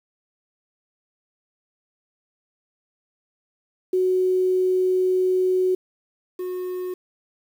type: tone pair in turn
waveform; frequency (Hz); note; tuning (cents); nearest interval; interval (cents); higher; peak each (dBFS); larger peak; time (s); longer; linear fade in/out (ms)
sine / triangle; 370 / 364.5; F#4 / F#4; 0 / -26; unison; 26; first; -17 / -24; first; 3.93-5.75 / 6.39-6.94; first; 5
effects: 8-bit